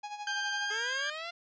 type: tone with tremolo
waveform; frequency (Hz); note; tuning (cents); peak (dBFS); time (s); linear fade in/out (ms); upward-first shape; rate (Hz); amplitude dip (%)
45% pulse; 830.6; G#5; 0; -36; 0.03-0.71; 10; sine; 12; 65
type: tone with pitch glide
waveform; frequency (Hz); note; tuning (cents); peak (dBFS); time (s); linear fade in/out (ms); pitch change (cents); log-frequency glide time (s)
sawtooth; 1579 to 1610.3; G6 to G6; +12 to +46; -28; 0.27-1.1; 2; +34; 0.53-0.72
type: linear sweep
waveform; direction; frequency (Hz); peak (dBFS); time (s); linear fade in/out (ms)
10% pulse; up; 415.3 to 698.5; -29; 0.7-1.31; 10
effects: resampled to 16000 Hz